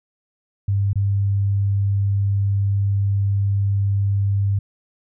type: tone with dropouts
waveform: sine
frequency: 99.6 Hz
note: G2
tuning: 28 cents sharp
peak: -16 dBFS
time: 0.68-4.59 s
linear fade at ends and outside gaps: 5 ms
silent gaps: 0.932-0.956 s
effects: none